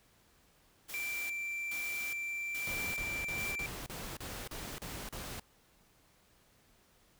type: noise with tremolo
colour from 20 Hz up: white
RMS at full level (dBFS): -45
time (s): 0.88-3.53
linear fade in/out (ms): 20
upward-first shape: square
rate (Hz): 1.2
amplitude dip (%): 80
type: tone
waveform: triangle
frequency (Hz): 2349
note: D7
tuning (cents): 0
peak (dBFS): -34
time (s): 0.94-3.66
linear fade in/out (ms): 0
type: noise bursts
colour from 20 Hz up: pink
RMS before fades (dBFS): -43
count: 9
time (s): 2.67-5.396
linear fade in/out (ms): 0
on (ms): 270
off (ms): 37
effects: pink hiss -67 dBFS RMS until 7.19 s